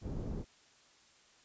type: low-pass noise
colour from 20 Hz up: pink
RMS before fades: -39 dBFS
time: 0.01-0.45 s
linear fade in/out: 50 ms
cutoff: 390 Hz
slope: 12 dB/octave
effects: white hiss -64 dBFS RMS until 1.44 s + resampled to 16000 Hz